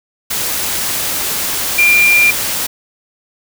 sine tone in noise, 2390 Hz, D7, 30 cents sharp, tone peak -7 dBFS, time 1.78-2.31 s, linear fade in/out 10 ms, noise white, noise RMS -18 dBFS, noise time 0.3-2.67 s, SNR +8 dB, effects none

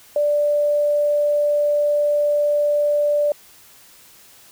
sine tone, 587.3 Hz, D5, in tune, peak -15 dBFS, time 0.16-3.32 s, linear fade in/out 2 ms, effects white hiss -48 dBFS RMS until 4.51 s

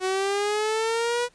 sawtooth linear sweep, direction up, 370 to 490 Hz, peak -19 dBFS, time 0-1.29 s, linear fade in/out 50 ms, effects pink hiss -60 dBFS RMS until 1.34 s + resampled to 22050 Hz

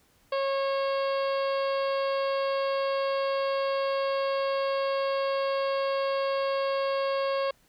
harmonic tone with a mistuned harmonic, 546 Hz, C#5, 26 cents flat, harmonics 1 / 2 / 3 / 4 / 5 / 6 / 7 / 8 / 9, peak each -26 / -32 / -41 / -44 / -42 / -44 / -49 / -47 / -47 dBFS, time 0.32-7.51 s, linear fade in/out 5 ms, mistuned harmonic 9, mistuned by -64 cents, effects pink hiss -64 dBFS RMS until 7.68 s

